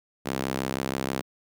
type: tone with high-pass filter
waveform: sawtooth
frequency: 66.3 Hz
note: C2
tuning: 23 cents sharp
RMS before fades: -30 dBFS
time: 0.25-1.22 s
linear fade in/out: 20 ms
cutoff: 220 Hz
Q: 0.85
effects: none